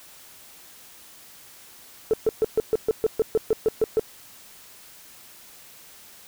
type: tone bursts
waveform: sine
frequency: 440 Hz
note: A4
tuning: in tune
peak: -15 dBFS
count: 13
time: 2.11-3.995 s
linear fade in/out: 0 ms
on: 25 ms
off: 130 ms
effects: tanh soft clip ceiling -12 dBFS + white hiss -48 dBFS RMS until 6.27 s